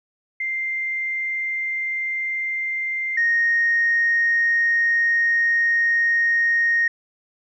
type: tone pair in turn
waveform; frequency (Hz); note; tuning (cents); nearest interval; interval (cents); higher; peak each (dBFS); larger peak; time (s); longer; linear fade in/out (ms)
sine; 2093 / 1861; C7 / A#6; 0 / -3; major second; 203; first; -22 / -15; second; 0.4-3.17 / 3.17-6.88; second; 5
effects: tanh soft clip ceiling -11 dBFS